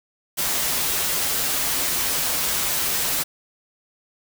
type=noise with comb filter; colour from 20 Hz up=white; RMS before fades=-23 dBFS; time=0.37-3.24 s; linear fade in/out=20 ms; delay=9.3 ms; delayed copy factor=-0.55; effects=none